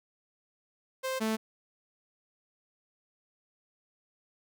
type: tone pair in turn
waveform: sawtooth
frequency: 523.3 / 220 Hz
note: C5 / A3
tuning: 0 / 0 cents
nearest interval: octave + minor third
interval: 1500 cents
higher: first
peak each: -27 / -24 dBFS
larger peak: second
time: 1.03-1.2 / 1.2-1.37 s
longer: neither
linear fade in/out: 20 ms
effects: none